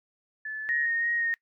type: tone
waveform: sine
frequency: 1737 Hz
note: A6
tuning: 23 cents flat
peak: -32 dBFS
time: 0.45-0.86 s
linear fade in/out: 5 ms
type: tone with vibrato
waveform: sine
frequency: 1864.7 Hz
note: A#6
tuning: in tune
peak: -25 dBFS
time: 0.69-1.34 s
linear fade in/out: 0 ms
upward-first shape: sine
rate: 2.9 Hz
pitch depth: 16 cents each way
effects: noise-tail reverb RT60 0.1 s tail -22 dB re dry